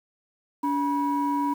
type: tone pair together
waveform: sine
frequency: 286.4 / 969.2 Hz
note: D4 / B5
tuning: -43 / -33 cents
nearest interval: octave + major sixth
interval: 2110 cents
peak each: -24 dBFS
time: 0.63-1.54 s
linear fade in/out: 10 ms
effects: tanh soft clip ceiling -17 dBFS + 8-bit